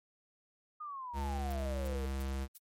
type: exponential sweep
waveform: sine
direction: down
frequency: 1244.5 to 452.5 Hz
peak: -40 dBFS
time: 0.8-2.06 s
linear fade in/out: 10 ms
type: tone with pitch glide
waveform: square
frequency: 69.7 to 67.29 Hz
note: C#2 to C2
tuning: +10 to +49 cents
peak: -35 dBFS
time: 1.13-2.48 s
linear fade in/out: 50 ms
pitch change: -61 cents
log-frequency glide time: 1.35-1.66 s
type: noise bursts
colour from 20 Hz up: violet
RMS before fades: -49 dBFS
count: 4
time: 1.5-2.576 s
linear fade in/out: 5 ms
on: 29 ms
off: 320 ms
effects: MP3 64 kbps